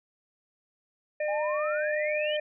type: harmonic tone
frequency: 604 Hz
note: D5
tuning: 48 cents sharp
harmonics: 1 / 3 / 4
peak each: -27 / -37 / -39 dBFS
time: 1.2-2.4 s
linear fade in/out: 5 ms
type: exponential sweep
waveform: sine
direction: up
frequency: 784 to 3140 Hz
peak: -32 dBFS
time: 1.28-2.37 s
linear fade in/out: 5 ms
effects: none